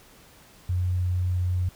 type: tone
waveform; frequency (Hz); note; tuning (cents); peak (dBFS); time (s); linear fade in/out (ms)
sine; 90.3; F#2; -42; -22; 0.69-1.69; 5
effects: pink hiss -53 dBFS RMS until 1.75 s